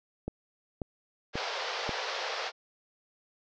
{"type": "click train", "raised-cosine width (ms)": 2, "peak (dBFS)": -20, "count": 4, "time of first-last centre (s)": [0.28, 1.893], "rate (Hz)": 1.86}
{"type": "band-pass noise", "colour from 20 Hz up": "pink", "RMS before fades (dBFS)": -35, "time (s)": [1.33, 2.52], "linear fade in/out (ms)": 50, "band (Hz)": [450, 5500], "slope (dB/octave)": 48}
{"effects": []}